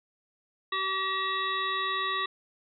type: harmonic tone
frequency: 381.8 Hz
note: G4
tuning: 46 cents flat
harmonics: 1 / 3 / 5 / 7 / 9 / 10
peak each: -40 / -30 / -33 / -42 / -40 / -35 dBFS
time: 0.72-2.26 s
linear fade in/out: 5 ms
effects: none